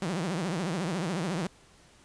sawtooth tone with vibrato, 176 Hz, F3, 14 cents sharp, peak -25 dBFS, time 0.02-1.47 s, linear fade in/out 2 ms, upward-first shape triangle, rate 14 Hz, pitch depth 270 cents each way, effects pink hiss -58 dBFS RMS until 2.04 s + resampled to 22050 Hz

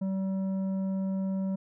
sine tone with tanh clipping, 191.6 Hz, G3, 39 cents flat, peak -29 dBFS, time 0.01-1.56 s, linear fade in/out 10 ms, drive 8 dB, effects none

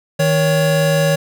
square tone pair together, 157.64 / 559 Hz, D#3 / C#5, +23 / +14 cents, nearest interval octave + minor seventh, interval 2191 cents, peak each -16 dBFS, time 0.19-1.16 s, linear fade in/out 10 ms, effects none

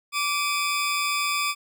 20% pulse tone pair together, 1162 / 2497 Hz, D6 / D#7, -19 / +6 cents, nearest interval octave + minor second, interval 1325 cents, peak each -20 / -23 dBFS, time 0.12-1.55 s, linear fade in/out 50 ms, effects none

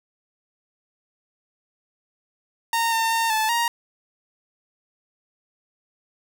sawtooth tone with pitch steps, 921 / 906 / 912 / 873 / 938 Hz, A#5 / A#5 / A#5 / A5 / A#5, -21 / -50 / -38 / -14 / +11 cents, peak -16 dBFS, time 2.73-3.68 s, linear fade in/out 2 ms, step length 190 ms, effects none

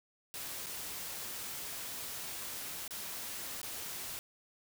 white noise with dropouts, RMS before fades -42 dBFS, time 0.34-4.19 s, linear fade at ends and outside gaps 0 ms, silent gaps 0.661-0.667 / 2.878-2.908 / 3.616-3.63 s, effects none

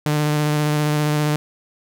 sawtooth tone with vibrato, 150 Hz, D3, 37 cents sharp, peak -13 dBFS, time 0.06-1.36 s, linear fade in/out 0 ms, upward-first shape square, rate 15 Hz, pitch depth 13 cents each way, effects none

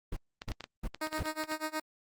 brown noise bursts, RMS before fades -34 dBFS, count 4, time 0.12-1.234 s, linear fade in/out 5 ms, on 46 ms, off 310 ms
clicks, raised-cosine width 0.2 ms, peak -23 dBFS, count 12, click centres 0.419 / 0.487 / 0.518 / 0.607 / 0.641 / 0.946 / 1.071 / 1.129 / 1.18 / 1.257 / 1.438 / 1.517 s
10% pulse tone with tremolo, 311.1 Hz, D#4, in tune, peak -23 dBFS, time 1.01-1.8 s, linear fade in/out 5 ms, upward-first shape sine, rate 8.2 Hz, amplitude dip 95%
effects Opus 32 kbps

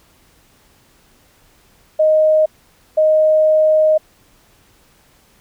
sine tone bursts at uneven times, 622.3 Hz, D#5, in tune, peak -9 dBFS, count 2, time 1.99-2.46 / 2.97-3.98 s, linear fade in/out 10 ms, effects pink hiss -53 dBFS RMS until 5.4 s

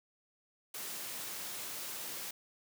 white high-pass noise, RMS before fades -42 dBFS, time 0.74-2.31 s, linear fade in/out 5 ms, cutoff 130 Hz, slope 12 dB/octave, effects none

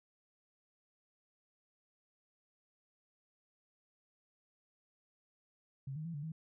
sine tone with pitch steps, 135.7 / 155.2 / 167.5 / 144.8 / 159.6 Hz, C#3 / D#3 / E3 / D3 / D#3, -36 / -4 / +28 / -24 / +44 cents, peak -39 dBFS, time 5.87-6.32 s, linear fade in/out 5 ms, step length 90 ms, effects none

